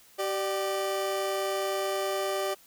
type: tone pair together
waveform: 30% pulse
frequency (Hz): 386.1 / 594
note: G4 / D5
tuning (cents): -26 / +20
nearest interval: perfect fifth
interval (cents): 746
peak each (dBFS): -28 / -28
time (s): 0.18-2.55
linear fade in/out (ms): 20
effects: white hiss -57 dBFS RMS until 2.66 s